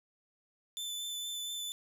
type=tone with vibrato; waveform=sawtooth; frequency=3520 Hz; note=A7; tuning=in tune; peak=-34 dBFS; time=0.77-1.72 s; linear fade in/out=0 ms; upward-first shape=triangle; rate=4.3 Hz; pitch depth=15 cents each way; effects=11-bit